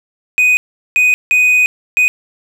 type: tone bursts at uneven times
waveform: triangle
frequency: 2493 Hz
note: D#7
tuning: 3 cents sharp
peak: -6 dBFS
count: 4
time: 0.38-0.57 / 0.96-1.14 / 1.31-1.66 / 1.97-2.08 s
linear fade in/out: 0 ms
effects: none